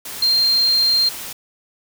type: tone in noise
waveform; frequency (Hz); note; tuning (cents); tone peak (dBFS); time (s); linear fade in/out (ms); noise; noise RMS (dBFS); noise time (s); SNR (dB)
sine; 4186; C8; 0; -13; 0.22-1.09; 5; white; -31; 0.05-1.33; +15
effects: none